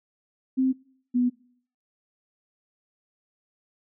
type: tone pair in turn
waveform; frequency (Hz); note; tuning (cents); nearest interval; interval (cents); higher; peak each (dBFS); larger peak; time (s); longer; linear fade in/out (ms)
sine; 261.4 / 246.7; C4 / B3; -1 / -2; minor second; 101; first; -19; neither; 0.57-0.73 / 1.14-1.3; neither; 20
effects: noise-tail reverb RT60 0.6 s tail -23 dB re dry